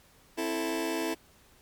sawtooth chord, A minor, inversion first, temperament just, 264 / 330 / 440 Hz, C4 / E4 / A4, +16 / +2 / 0 cents, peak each -33 / -27 / -31 dBFS, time 0.37-1.15 s, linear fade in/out 20 ms, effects pink hiss -60 dBFS RMS until 1.61 s + MP3 96 kbps

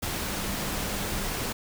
sine tone in noise, 197 Hz, G3, 9 cents sharp, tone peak -39 dBFS, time 0.24-1.25 s, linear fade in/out 10 ms, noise pink, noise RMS -31 dBFS, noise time 0.02-1.53 s, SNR -11 dB, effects none

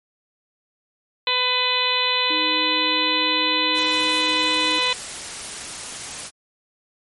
harmonic tone, 501 Hz, B4, 25 cents sharp, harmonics 1 / 2 / 3 / 4 / 5 / 6 / 7 / 8, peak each -30 / -25 / -35 / -28 / -25 / -26 / -25 / -24 dBFS, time 1.27-4.93 s, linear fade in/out 2 ms
sine tone, 311.1 Hz, D#4, in tune, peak -28 dBFS, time 2.3-4.79 s, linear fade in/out 5 ms
white noise, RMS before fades -32 dBFS, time 3.74-6.31 s, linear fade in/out 50 ms
effects MP3 48 kbps

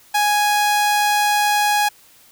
sawtooth tone, 830.6 Hz, G#5, in tune, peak -11 dBFS, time 0.14-1.89 s, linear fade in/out 10 ms, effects white hiss -50 dBFS RMS until 2.31 s

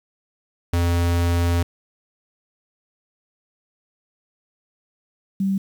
square / sine tone pair in turn, 86.1 / 194.07 Hz, F2 / G3, -24 / -17 cents, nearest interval octave + major second, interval 1407 cents, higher second, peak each -18 dBFS, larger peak neither, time 0.73-1.63 / 5.4-5.58 s, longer first, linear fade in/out 5 ms, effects 8-bit

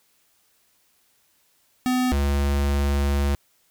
square tone pair in turn, 252.7 / 70.58 Hz, B3 / C#2, +40 / +32 cents, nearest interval octave + minor seventh, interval 2208 cents, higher first, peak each -20 dBFS, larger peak neither, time 1.86-2.12 / 2.12-3.35 s, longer second, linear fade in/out 0 ms, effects white hiss -64 dBFS RMS until 3.7 s

